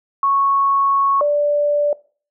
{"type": "tone pair in turn", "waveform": "sine", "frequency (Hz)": [1105, 585.4], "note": ["C#6", "D5"], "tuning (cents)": [-6, -6], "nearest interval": "major seventh", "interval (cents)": 1100, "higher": "first", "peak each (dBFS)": -13, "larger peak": "neither", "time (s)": [[0.23, 1.21], [1.21, 1.93]], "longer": "first", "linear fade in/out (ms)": 2, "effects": ["noise-tail reverb RT60 0.4 s tail -21 dB re dry"]}